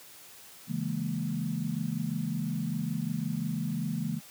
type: chord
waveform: sine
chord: A# half-diminished seventh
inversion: first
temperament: equal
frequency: 138.59 / 164.81 / 207.7 / 233.1 Hz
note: C#3 / E3 / G#3 / A#3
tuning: 0 / 0 / 0 / 0 cents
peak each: -36 / -33 / -35 / -35 dBFS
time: 0.67-4.21 s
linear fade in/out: 50 ms
effects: white hiss -51 dBFS RMS until 4.3 s + high-pass 80 Hz 12 dB/octave